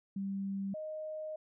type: tone pair in turn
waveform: sine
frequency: 196 / 620.9 Hz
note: G3 / D#5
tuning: 0 / -4 cents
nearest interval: octave + minor sixth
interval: 1996 cents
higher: second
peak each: -34 / -38 dBFS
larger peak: first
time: 0.16-0.74 / 0.74-1.36 s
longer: second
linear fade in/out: 5 ms
effects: none